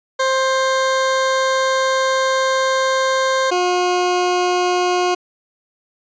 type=tone pair in turn; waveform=20% pulse; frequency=527 / 359.2 Hz; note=C5 / F4; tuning=+12 / +49 cents; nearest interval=perfect fifth; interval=663 cents; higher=first; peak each=-10 dBFS; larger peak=neither; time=0.19-3.51 / 3.51-5.15 s; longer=first; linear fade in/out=10 ms; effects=resampled to 16000 Hz